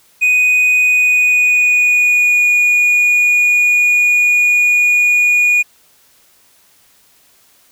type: tone with pitch glide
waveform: triangle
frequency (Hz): 2489 to 2449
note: D#7 to D#7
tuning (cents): 0 to -28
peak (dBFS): -7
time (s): 0.21-5.63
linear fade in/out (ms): 20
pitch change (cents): -28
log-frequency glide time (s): 0.81-2.48
effects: white hiss -51 dBFS RMS until 7.71 s